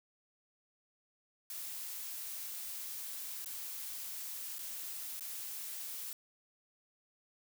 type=noise with dropouts; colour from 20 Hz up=blue; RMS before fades=-43 dBFS; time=1.5-6.13 s; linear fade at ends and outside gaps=1 ms; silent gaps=3.446-3.459 / 4.584-4.59 / 5.196-5.208 s; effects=none